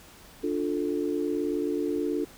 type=chord; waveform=sine; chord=D minor; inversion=none; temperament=just; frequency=293.7 / 352.4 / 440.5 Hz; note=D4 / F4 / A4; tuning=0 / +16 / +2 cents; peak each=-29 / -30 / -31 dBFS; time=0.43-2.25 s; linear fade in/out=10 ms; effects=pink hiss -51 dBFS RMS until 2.37 s